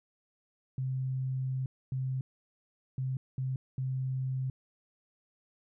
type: tone bursts at uneven times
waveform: sine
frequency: 130.81 Hz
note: C3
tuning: in tune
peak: -30 dBFS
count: 5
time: 0.78-1.66 / 1.92-2.21 / 2.98-3.17 / 3.38-3.56 / 3.78-4.5 s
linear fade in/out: 2 ms
effects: none